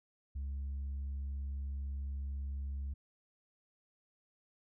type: tone with tanh clipping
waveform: sine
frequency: 69 Hz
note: C#2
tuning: 7 cents flat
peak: -37 dBFS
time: 0.35-2.94 s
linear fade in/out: 10 ms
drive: 1 dB
effects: none